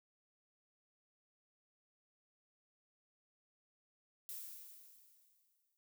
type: noise with exponential decay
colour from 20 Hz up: violet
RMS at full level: -45 dBFS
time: 4.29-5.77 s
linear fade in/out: 0 ms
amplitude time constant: 320 ms
effects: noise-tail reverb RT60 0.1 s tail -25 dB re dry